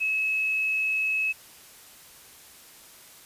sine tone, 2580 Hz, E7, 38 cents flat, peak -23 dBFS, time 0-1.33 s, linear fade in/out 20 ms, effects white hiss -50 dBFS RMS until 3.25 s + resampled to 32000 Hz

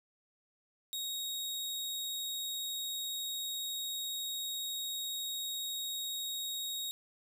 sawtooth tone, 3766 Hz, A#7, 17 cents sharp, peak -33 dBFS, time 0.93-6.91 s, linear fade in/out 0 ms, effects none

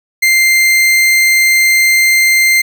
40% pulse tone, 2093 Hz, C7, in tune, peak -6 dBFS, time 0.22-2.62 s, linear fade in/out 10 ms, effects none

